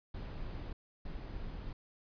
brown noise bursts at uneven times, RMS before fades -42 dBFS, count 2, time 0.14-0.73 / 1.05-1.73 s, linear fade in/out 5 ms, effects resampled to 11025 Hz

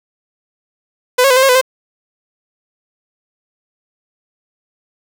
sawtooth tone with pitch steps, 501 / 547 / 504 / 524 / 542 / 501 / 521 Hz, B4 / C#5 / B4 / C5 / C#5 / B4 / C5, +25 / -23 / +35 / +2 / -39 / +25 / -7 cents, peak -4 dBFS, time 1.18-1.614 s, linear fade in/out 10 ms, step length 62 ms, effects none

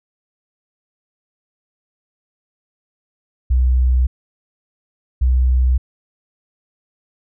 sine tone pair in turn, 63 / 63.26 Hz, B1 / B1, +35 / +42 cents, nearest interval unison, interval 7 cents, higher second, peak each -11 dBFS, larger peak neither, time 3.5-4.07 / 5.21-5.78 s, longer neither, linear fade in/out 10 ms, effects none

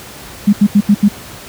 sine tone bursts, 204.7 Hz, G#3, 25 cents flat, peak -4 dBFS, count 5, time 0.47-1.086 s, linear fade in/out 10 ms, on 60 ms, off 79 ms, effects pink hiss -32 dBFS RMS until 1.48 s + high-pass 60 Hz 12 dB/octave

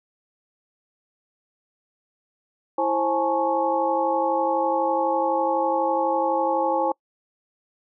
sine tone cluster, 331.4 / 531 / 838 / 890 / 1104 Hz, E4 / C5 / G#5 / A5 / C#6, +9 / +25 / +15 / +20 / -7 cents, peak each -28 / -24 / -23 / -30 / -31 dBFS, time 2.78-6.92 s, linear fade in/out 5 ms, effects noise-tail reverb RT60 0.1 s tail -26 dB re dry

